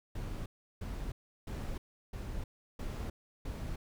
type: noise bursts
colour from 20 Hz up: brown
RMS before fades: -39 dBFS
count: 6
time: 0.15-3.76 s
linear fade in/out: 5 ms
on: 310 ms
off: 350 ms
effects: none